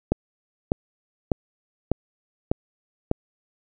click train, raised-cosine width 2 ms, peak -6 dBFS, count 6, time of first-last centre 0.12-3.114 s, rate 1.67 Hz, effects none

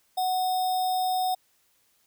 sine tone with sample-and-hold, 740 Hz, F#5, in tune, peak -23 dBFS, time 0.17-1.35 s, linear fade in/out 10 ms, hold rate 4410 Hz, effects white hiss -67 dBFS RMS until 2.06 s

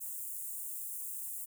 white high-pass noise, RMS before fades -41 dBFS, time 0-1.46 s, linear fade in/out 20 ms, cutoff 7600 Hz, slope 48 dB/octave, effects none

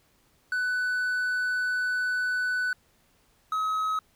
triangle tone pair in turn, 1494 / 1276.8 Hz, F#6 / D#6, +16 / +44 cents, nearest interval minor third, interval 272 cents, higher first, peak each -23 dBFS, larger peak neither, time 0.52-2.73 / 3.52-3.99 s, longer first, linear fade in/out 2 ms, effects pink hiss -65 dBFS RMS until 4.15 s

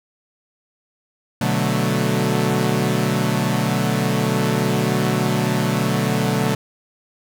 sawtooth chord, B minor seventh, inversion none, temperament equal, 123.47 / 146.83 / 185 / 220 Hz, B2 / D3 / F#3 / A3, 0 / 0 / 0 / 0 cents, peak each -19 dBFS, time 1.41-6.55 s, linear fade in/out 5 ms, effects none

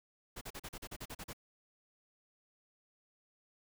pink noise bursts, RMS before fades -45 dBFS, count 11, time 0.36-1.333 s, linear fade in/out 10 ms, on 53 ms, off 39 ms, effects none

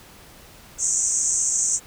pink band-pass noise, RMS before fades -22 dBFS, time 0.78-1.8 s, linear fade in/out 50 ms, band 6100 to 8200 Hz, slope 96 dB/octave, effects pink hiss -47 dBFS RMS until 1.86 s

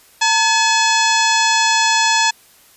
harmonic tone with a mistuned harmonic, 854 Hz, G#5, 48 cents sharp, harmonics 1 / 2 / 3 / 4 / 5 / 6 / 7 / 8 / 9, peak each -16 / -19 / -21 / -22 / -23 / -24 / -24 / -25 / -26 dBFS, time 0.21-2.31 s, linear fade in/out 10 ms, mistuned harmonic 1, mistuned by +100 cents, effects white hiss -49 dBFS RMS until 2.76 s + resampled to 32000 Hz

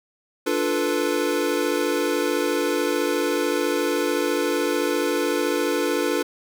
square chord, B half-diminished seventh, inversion first, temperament equal, 293.7 / 349.2 / 440 / 493.9 Hz, D4 / F4 / A4 / B4, 0 / 0 / 0 / 0 cents, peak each -27 dBFS, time 0.46-6.23 s, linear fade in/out 10 ms, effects none

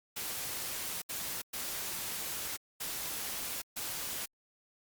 white noise bursts at uneven times, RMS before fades -38 dBFS, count 5, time 0.16-1.02 / 1.09-1.42 / 1.53-2.57 / 2.8-3.62 / 3.76-4.26 s, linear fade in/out 10 ms, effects Opus 48 kbps

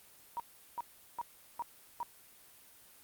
sine tone bursts, 950 Hz, A#5, 33 cents sharp, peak -34 dBFS, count 5, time 0.37-2.03 s, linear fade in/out 0 ms, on 28 ms, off 380 ms, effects white hiss -59 dBFS RMS until 3.03 s + Opus 32 kbps

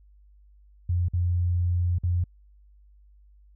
sine tone with dropouts, 88 Hz, F2, 14 cents sharp, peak -21 dBFS, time 0.89-2.24 s, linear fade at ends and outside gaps 5 ms, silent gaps 1.085-1.135 / 1.985-2.035 s, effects added 50 Hz sine -52 dBFS peak until 3.55 s

